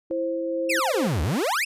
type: tone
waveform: sine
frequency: 331.6 Hz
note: E4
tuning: 10 cents sharp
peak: -28 dBFS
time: 0.1-0.8 s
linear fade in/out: 10 ms
type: tone with tremolo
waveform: sine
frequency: 527 Hz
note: C5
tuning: 12 cents sharp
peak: -24 dBFS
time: 0.11-1.07 s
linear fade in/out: 0 ms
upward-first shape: triangle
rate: 2.4 Hz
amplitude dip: 35%
type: exponential two-way sweep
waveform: 40% pulse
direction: down then up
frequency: 2794 to 69.5 to 2794 Hz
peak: -21 dBFS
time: 0.69-1.65 s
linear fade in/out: 10 ms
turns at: 1.22 s
effects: resampled to 32000 Hz